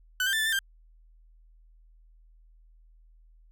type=tone with pitch steps; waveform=30% pulse; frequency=1500 / 1576 / 1770 / 1752 / 1785 / 1582 Hz; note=F#6 / G6 / A6 / A6 / A6 / G6; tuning=+23 / +9 / +10 / -8 / +24 / +15 cents; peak=-22 dBFS; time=0.2-0.59 s; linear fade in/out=2 ms; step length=65 ms; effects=added 40 Hz sine -54 dBFS peak until 3.51 s